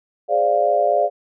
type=chord; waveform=sine; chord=D half-diminished seventh; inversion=second; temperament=equal; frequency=415.3 / 523.3 / 587.3 / 698.5 Hz; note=Ab4 / C5 / D5 / F5; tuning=0 / 0 / 0 / 0 cents; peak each=-24 / -23 / -18 / -18 dBFS; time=0.28-1.1 s; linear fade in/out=50 ms; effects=none